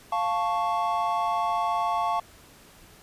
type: chord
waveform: triangle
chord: F augmented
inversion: none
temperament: equal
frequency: 698.5 / 880 / 1108.7 Hz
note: F5 / A5 / C#6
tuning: 0 / 0 / 0 cents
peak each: -26 dBFS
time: 0.12-2.2 s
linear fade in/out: 5 ms
effects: pink hiss -52 dBFS RMS until 3.02 s + resampled to 32000 Hz

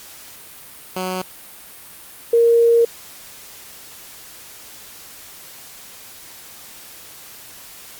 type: tone pair in turn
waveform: 10% pulse / sine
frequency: 185 / 466.2 Hz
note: F#3 / A#4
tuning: 0 / 0 cents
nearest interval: octave + major third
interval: 1600 cents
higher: second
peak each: -14 / -10 dBFS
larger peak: second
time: 0.96-1.22 / 2.33-2.85 s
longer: second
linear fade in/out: 5 ms
effects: white hiss -40 dBFS RMS until 7.99 s + Opus 48 kbps

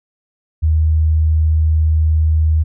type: tone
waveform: sine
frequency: 78.6 Hz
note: D#2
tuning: 18 cents sharp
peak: -10 dBFS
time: 0.62-2.64 s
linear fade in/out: 20 ms
effects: none

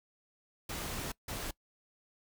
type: noise bursts at uneven times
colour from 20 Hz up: pink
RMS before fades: -39 dBFS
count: 2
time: 0.69-1.12 / 1.28-1.51 s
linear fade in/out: 5 ms
effects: noise-tail reverb RT60 0.1 s tail -22 dB re dry

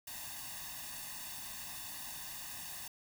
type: noise with comb filter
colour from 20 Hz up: white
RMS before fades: -45 dBFS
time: 0.07-2.88 s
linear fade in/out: 5 ms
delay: 1.1 ms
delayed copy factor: +0.95
effects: none

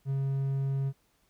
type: tone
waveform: triangle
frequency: 136.4 Hz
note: C#3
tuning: 28 cents flat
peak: -25 dBFS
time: 0.05-0.93 s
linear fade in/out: 50 ms
effects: pink hiss -70 dBFS RMS until 1.29 s

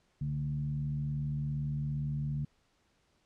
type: tone with frequency modulation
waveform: sine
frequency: 143.8 Hz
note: D3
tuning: 36 cents flat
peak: -31 dBFS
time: 0.21-2.45 s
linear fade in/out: 5 ms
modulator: 77.4 Hz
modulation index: 0.55
effects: pink hiss -72 dBFS RMS until 3.25 s + low-pass 7000 Hz 12 dB/octave

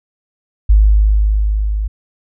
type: tone with level ramp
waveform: sine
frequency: 52 Hz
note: G#1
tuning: 3 cents sharp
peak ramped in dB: -4 to -15 dBFS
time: 0.69-1.88 s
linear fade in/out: 10 ms
effects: none

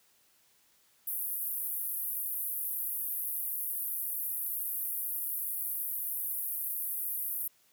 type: band-pass noise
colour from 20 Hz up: white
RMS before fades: -35 dBFS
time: 1.07-7.48 s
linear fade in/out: 5 ms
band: 11000 to 16000 Hz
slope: 48 dB/octave
effects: white hiss -67 dBFS RMS until 7.72 s + high-pass 60 Hz 12 dB/octave

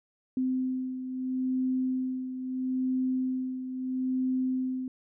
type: beating tone pair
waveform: sine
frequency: 257.6 / 258.36 Hz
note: C4 / C4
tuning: -27 / -22 cents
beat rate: 0.76 Hz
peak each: -28 / -35 dBFS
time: 0.37-4.88 s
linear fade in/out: 2 ms
effects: none

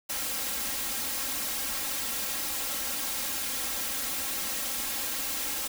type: noise with comb filter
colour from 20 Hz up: white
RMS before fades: -32 dBFS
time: 0.09-5.68 s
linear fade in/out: 10 ms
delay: 3.7 ms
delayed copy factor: +0.85
effects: none

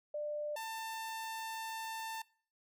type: tone pair in turn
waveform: sine / sawtooth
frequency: 595 / 893.4 Hz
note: D5 / A5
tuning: +22 / +26 cents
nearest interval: perfect fifth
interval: 704 cents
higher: second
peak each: -36 / -36 dBFS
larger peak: neither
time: 0.14-0.56 / 0.56-2.22 s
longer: second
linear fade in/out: 5 ms
effects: noise-tail reverb RT60 0.5 s tail -23 dB re dry

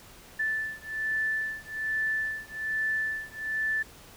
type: beating tone pair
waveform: sine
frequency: 1756 / 1757.2 Hz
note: A6 / A6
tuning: -4 / -3 cents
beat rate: 1.2 Hz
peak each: -31 dBFS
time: 0.39-3.83 s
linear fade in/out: 10 ms
effects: pink hiss -51 dBFS RMS until 4.16 s

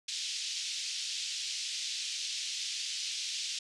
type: band-pass noise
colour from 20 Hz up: white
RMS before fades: -37 dBFS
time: 0.08-3.59 s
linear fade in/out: 5 ms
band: 2800 to 6000 Hz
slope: 24 dB/octave
effects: resampled to 24000 Hz

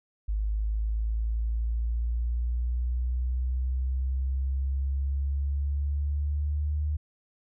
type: linear sweep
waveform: sine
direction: up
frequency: 51.91 to 75.3 Hz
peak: -25 dBFS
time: 0.28-6.97 s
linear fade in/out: 10 ms
effects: none

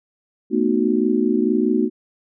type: chord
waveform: sine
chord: B dominant seventh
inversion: third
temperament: just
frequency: 222.2 / 246.9 / 308.7 / 370.4 Hz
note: A3 / B3 / D#4 / F#4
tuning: +17 / 0 / -14 / +2 cents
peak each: -21 dBFS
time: 0.5-1.9 s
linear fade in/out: 50 ms
effects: none

